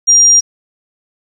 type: tone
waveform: sine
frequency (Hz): 5700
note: F8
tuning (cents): +34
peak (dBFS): -4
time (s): 0.07-0.41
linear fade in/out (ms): 20
effects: 7-bit